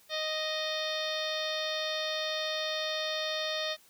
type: harmonic tone with a mistuned harmonic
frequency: 622 Hz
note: D#5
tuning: 1 cent flat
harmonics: 1 / 2 / 3 / 4 / 5 / 6 / 7 / 8 / 9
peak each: -35 / -42 / -39 / -43 / -42 / -36 / -41 / -46 / -46 dBFS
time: 0.09-3.77 s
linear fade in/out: 50 ms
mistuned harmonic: 6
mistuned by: -49 cents
effects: white hiss -61 dBFS RMS until 3.89 s